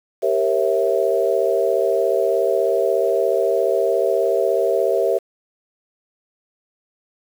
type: chord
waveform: sine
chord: G diminished seventh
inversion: none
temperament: equal with one note detuned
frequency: 392 / 466.2 / 543 / 659.3 Hz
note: G4 / Bb4 / Db5 / Fb5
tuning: 0 / 0 / -36 / 0 cents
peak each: -21 dBFS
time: 0.22-5.19 s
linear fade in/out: 20 ms
effects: 7-bit